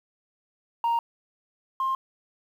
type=tone pair in turn; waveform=sine; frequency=932.3 / 1059.7 Hz; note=A#5 / C6; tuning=0 / +22 cents; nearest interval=major second; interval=222 cents; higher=second; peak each=-19 / -22 dBFS; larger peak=first; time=0.84-0.99 / 1.8-1.95 s; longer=neither; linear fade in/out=2 ms; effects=tanh soft clip ceiling -20 dBFS + 9-bit